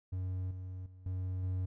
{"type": "tone with level steps", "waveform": "triangle", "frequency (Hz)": 92.5, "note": "F#2", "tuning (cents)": 0, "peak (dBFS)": [-32, -38, -49, -32, -30], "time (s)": [0.12, 1.66], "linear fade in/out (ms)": 10, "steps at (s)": [0.51, 0.86, 1.06, 1.43], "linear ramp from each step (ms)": 2, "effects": []}